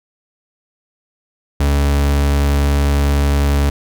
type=tone; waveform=40% pulse; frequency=71 Hz; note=C#2; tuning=42 cents sharp; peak=-11 dBFS; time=1.6-3.7 s; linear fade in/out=5 ms; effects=none